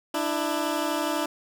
15% pulse tone pair together, 297.4 / 329.6 Hz, D4 / E4, +22 / 0 cents, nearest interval major second, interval 178 cents, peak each -21 / -22 dBFS, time 0.14-1.26 s, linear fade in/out 5 ms, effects none

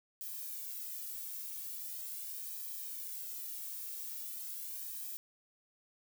violet noise with flanger, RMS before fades -43 dBFS, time 0.21-5.17 s, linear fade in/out 0 ms, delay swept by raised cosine 1.4 to 2.03 ms, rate 0.41 Hz, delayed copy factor -0.9, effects none

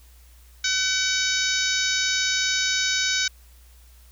harmonic tone, 757 Hz, F#5, 39 cents sharp, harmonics 2 / 3 / 4 / 5 / 6 / 7 / 8 / 9, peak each -27 / -29 / -33 / -27 / -31 / -29 / -29 / -33 dBFS, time 0.64-3.28 s, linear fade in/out 5 ms, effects added 60 Hz sine -48 dBFS peak until 4.11 s + white hiss -57 dBFS RMS until 4.11 s

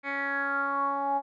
10% pulse tone with low-pass filter sweep, 278.6 Hz, C#4, 9 cents sharp, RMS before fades -29 dBFS, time 0.03-1.22 s, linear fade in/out 50 ms, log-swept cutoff 2300 to 790 Hz, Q 7.1, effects none

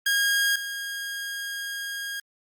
sawtooth tone pair in turn, 1629 / 1629 Hz, G#6 / G#6, -34 / -34 cents, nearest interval unison, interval 0 cents, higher neither, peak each -17 / -27 dBFS, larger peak first, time 0.06-0.56 / 0.56-2.2 s, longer second, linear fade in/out 5 ms, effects Opus 48 kbps

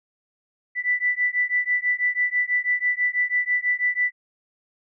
sine beating tone pair, 1975.5 / 1981.6 Hz, B6 / B6, 0 / +5 cents, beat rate 6.1 Hz, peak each -23 dBFS, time 0.75-4.12 s, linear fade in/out 50 ms, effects none

